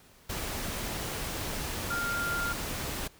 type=tone in noise; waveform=sine; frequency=1396.9 Hz; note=F6; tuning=in tune; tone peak=-30 dBFS; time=1.9-2.53 s; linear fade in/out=10 ms; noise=pink; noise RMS=-35 dBFS; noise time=0.29-3.08 s; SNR=+2 dB; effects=pink hiss -58 dBFS RMS until 3.19 s